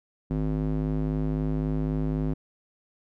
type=tone with band-pass filter; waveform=square; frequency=51.91 Hz; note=G#1; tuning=in tune; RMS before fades=-27 dBFS; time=0.3-2.34 s; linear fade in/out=10 ms; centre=220 Hz; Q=1.5; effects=none